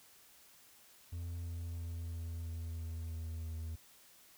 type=tone with pitch steps; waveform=triangle; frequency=85.5 / 84.81 / 84.13 / 83.45 / 82.78 / 82.11 / 81.45 / 80.79 Hz; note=F2 / E2 / E2 / E2 / E2 / E2 / E2 / E2; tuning=-36 / +50 / +36 / +22 / +8 / -6 / -20 / -34 cents; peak=-37 dBFS; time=1.12-3.76 s; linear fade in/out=10 ms; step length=330 ms; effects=white hiss -62 dBFS RMS until 4.37 s